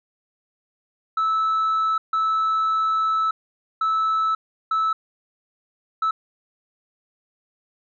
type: tone bursts at uneven times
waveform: sine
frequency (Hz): 1308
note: E6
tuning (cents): -14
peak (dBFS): -16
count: 5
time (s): 1.17-1.98 / 2.13-3.31 / 3.81-4.35 / 4.71-4.93 / 6.02-6.11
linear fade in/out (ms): 5
effects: tanh soft clip ceiling -17 dBFS